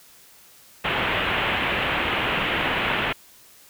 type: low-pass noise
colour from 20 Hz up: white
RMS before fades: -24 dBFS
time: 0.84-3.13 s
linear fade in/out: 10 ms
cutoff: 3100 Hz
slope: 48 dB/octave
effects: white hiss -51 dBFS RMS until 3.69 s